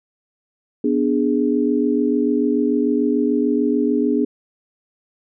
sine chord, G# diminished, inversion first, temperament equal, 246.9 / 293.7 / 415.3 Hz, B3 / D4 / G#4, 0 / 0 / 0 cents, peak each -19 / -19 / -21 dBFS, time 0.84-4.25 s, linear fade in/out 5 ms, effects none

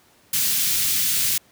white band-stop noise, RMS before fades -21 dBFS, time 0.33-1.38 s, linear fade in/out 5 ms, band 170 to 2500 Hz, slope 12 dB/octave, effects pink hiss -56 dBFS RMS until 1.51 s + high-pass 100 Hz 12 dB/octave

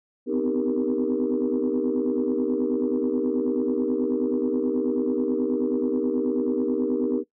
sine tone cluster, 249.6 / 258.9 / 308.9 / 395.9 / 469.2 Hz, B3 / C4 / D#4 / G4 / A#4, +19 / -18 / -12 / +17 / +11 cents, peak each -27 dBFS, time 0.26-7.24 s, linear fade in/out 50 ms, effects noise-tail reverb RT60 0.1 s tail -18 dB re dry + tanh soft clip ceiling -14 dBFS

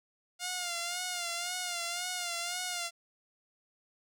5% pulse tone with vibrato, 706 Hz, F5, 19 cents sharp, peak -22 dBFS, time 0.39-2.91 s, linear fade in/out 50 ms, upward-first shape sine, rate 1.9 Hz, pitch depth 56 cents each way, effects none

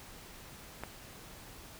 click, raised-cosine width 0.5 ms, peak -23 dBFS, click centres 0.836 s, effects pink hiss -51 dBFS RMS until 1.79 s

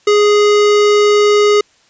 square tone, 415.3 Hz, G#4, in tune, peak -8 dBFS, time 0.07-1.61 s, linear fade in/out 5 ms, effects white hiss -52 dBFS RMS until 1.89 s + resampled to 16000 Hz

